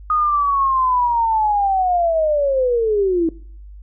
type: linear sweep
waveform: sine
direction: down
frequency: 1244.5 to 319.5 Hz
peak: -14 dBFS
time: 0.1-3.29 s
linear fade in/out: 2 ms
effects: noise-tail reverb RT60 0.5 s tail -20 dB re dry + added 50 Hz sine -35 dBFS peak until 3.82 s